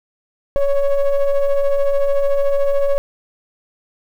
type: ring-modulated tone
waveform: triangle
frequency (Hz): 277.2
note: C#4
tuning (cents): 0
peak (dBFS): -7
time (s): 0.56-2.98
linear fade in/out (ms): 0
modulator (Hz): 284
effects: 8-bit